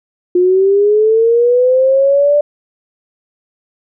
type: linear sweep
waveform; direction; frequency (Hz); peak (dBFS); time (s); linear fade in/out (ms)
sine; up; 353.8 to 591; -7; 0.35-2.41; 5
effects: none